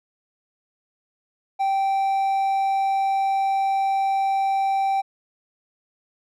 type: tone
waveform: triangle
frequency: 780 Hz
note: G5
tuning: 9 cents flat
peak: -17 dBFS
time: 1.59-5.02 s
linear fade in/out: 20 ms
effects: none